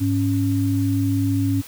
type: tone pair together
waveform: sine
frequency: 103.55 / 277.2 Hz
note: G#2 / C#4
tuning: -5 / 0 cents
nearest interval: octave + perfect fourth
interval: 1705 cents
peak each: -20 dBFS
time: 0-1.62 s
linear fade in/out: 20 ms
effects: white hiss -41 dBFS RMS until 1.67 s